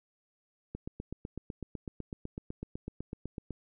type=click train; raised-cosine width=3 ms; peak=-25 dBFS; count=23; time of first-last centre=0.75-3.507 s; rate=7.98 Hz; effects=none